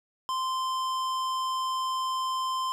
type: tone with hard clipping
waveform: triangle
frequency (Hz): 1040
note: C6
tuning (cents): -11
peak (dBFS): -29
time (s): 0.29-2.72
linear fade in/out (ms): 0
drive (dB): 18
effects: none